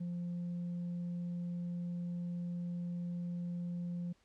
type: tone with tanh clipping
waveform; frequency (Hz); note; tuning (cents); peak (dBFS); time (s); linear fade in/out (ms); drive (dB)
sine; 174.61; F3; 0; -37; 0-4.13; 10; 1
effects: pink hiss -72 dBFS RMS until 4.24 s + low-pass 7000 Hz 12 dB/octave